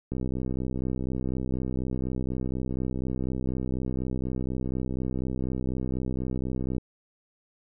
click train, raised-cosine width 3 ms, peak -18 dBFS, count 428, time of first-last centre 0.12-6.781 s, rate 64.1 Hz, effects none

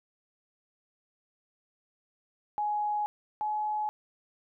sine tone pair in turn, 837 / 848.2 Hz, G#5 / G#5, +13 / +36 cents, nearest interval unison, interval 23 cents, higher second, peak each -27 / -28 dBFS, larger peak first, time 2.58-3.06 / 3.41-3.89 s, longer neither, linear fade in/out 0 ms, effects none

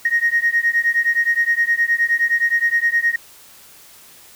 sine beating tone pair, 1864.7 / 1874.3 Hz, A#6 / A#6, 0 / +9 cents, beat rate 9.6 Hz, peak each -17 dBFS, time 0.05-3.16 s, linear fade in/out 5 ms, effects tanh soft clip ceiling -7 dBFS + white hiss -45 dBFS RMS until 4.35 s

